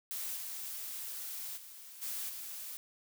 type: noise with level steps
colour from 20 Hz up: blue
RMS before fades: -39 / -42 / -51 / -39 / -44 dBFS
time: 0.11-2.77 s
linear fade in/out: 0 ms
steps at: 0.35 / 1.56 / 2.01 / 2.28 s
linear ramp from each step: 20 ms
effects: none